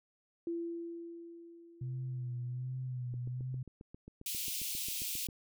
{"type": "tone with exponential decay", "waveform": "sine", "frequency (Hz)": 338.1, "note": "E4", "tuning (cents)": 44, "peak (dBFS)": -33, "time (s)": [0.47, 2.87], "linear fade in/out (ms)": 2, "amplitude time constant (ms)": 520}
{"type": "tone with vibrato", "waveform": "sine", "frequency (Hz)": 125.7, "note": "B2", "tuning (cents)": 31, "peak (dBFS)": -36, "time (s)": [1.81, 3.63], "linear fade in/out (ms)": 5, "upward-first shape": "sine", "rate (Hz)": 1.3, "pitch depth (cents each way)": 45}
{"type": "click train", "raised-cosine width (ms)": 3, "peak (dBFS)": -36, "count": 17, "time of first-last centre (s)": [3.14, 5.288], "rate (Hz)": 7.45}
{"type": "high-pass noise", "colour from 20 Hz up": "white", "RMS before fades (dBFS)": -38, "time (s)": [4.26, 5.27], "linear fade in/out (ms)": 2, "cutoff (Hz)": 2400, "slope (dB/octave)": 48}
{"effects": []}